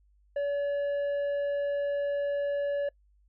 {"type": "tone with tanh clipping", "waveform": "sine", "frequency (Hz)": 570, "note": "C#5", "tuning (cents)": 48, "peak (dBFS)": -28, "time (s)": [0.36, 2.89], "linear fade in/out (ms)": 5, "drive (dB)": 6, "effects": ["noise-tail reverb RT60 0.1 s tail -25 dB re dry", "added 50 Hz sine -61 dBFS peak until 3.28 s"]}